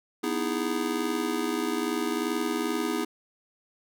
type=chord; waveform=square; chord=E major seventh; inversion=second; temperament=just; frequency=247.2 / 309 / 329.6 / 412 Hz; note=B3 / D#4 / E4 / G#4; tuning=+2 / -12 / 0 / -14 cents; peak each=-33 dBFS; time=0.23-3.05 s; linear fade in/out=10 ms; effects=none